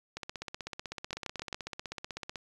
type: two click trains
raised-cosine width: 0.2 ms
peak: -18 / -21 dBFS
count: 4 / 36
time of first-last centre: 1.13-1.528 / 0.17-2.357 s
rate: 7.54 / 16 Hz
effects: resampled to 24000 Hz